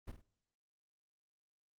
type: noise with echo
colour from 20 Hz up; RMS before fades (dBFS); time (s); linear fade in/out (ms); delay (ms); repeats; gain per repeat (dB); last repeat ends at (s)
brown; -44; 0.07-0.12; 10; 49; 2; -9; 0.218
effects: noise-tail reverb RT60 0.7 s tail -22 dB re dry + Opus 32 kbps